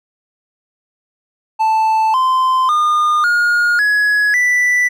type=tone with pitch steps; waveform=triangle; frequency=880 / 1034.5 / 1216.1 / 1429.6 / 1680.5 / 1975.5 Hz; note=A5 / C6 / D#6 / F6 / G#6 / B6; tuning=0 / -20 / -40 / +40 / +20 / 0 cents; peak=-9 dBFS; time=1.59-4.89 s; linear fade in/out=20 ms; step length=550 ms; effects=none